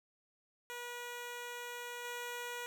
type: tone with level steps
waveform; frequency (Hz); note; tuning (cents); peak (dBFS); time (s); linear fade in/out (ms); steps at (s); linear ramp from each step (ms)
10% pulse; 483.3; B4; -38; -34 / -32; 0.7-2.66; 0; 2.04; 10
effects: none